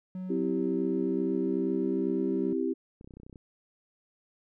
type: tone with pitch glide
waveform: triangle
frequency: 185 to 191.19 Hz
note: F#3 to G3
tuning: 0 to -43 cents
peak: -32 dBFS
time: 0.15-2.53 s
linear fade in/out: 2 ms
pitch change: +57 cents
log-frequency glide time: 0.5-2.19 s
type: chord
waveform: sine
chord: C major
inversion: none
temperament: equal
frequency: 261.6 / 329.6 / 392 Hz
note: C4 / E4 / G4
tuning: 0 / 0 / 0 cents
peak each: -31 dBFS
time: 0.29-2.74 s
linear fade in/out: 20 ms
type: clicks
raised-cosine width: 3 ms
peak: -35 dBFS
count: 12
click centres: 3.011 / 3.045 / 3.075 / 3.108 / 3.138 / 3.17 / 3.2 / 3.233 / 3.265 / 3.297 / 3.328 / 3.358 s
effects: none